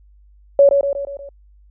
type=tone with echo; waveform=sine; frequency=561 Hz; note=C#5; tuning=21 cents sharp; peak=-6 dBFS; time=0.59-0.69 s; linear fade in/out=2 ms; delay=120 ms; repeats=5; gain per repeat=-5 dB; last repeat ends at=1.29 s; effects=added 50 Hz sine -46 dBFS peak until 1.7 s